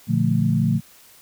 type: chord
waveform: sine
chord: Bb major seventh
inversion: none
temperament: equal with one note detuned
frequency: 118.24 / 146.83 / 174.61 / 220 Hz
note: Bb2 / D3 / F3 / A3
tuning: +25 / 0 / 0 / 0 cents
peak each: -22 dBFS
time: 0.07-0.81 s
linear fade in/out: 50 ms
effects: white hiss -50 dBFS RMS until 1.21 s